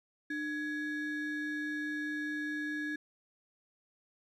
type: ring-modulated tone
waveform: triangle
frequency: 987.8 Hz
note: B5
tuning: in tune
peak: -29 dBFS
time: 0.3-2.96 s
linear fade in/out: 5 ms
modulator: 687 Hz
effects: none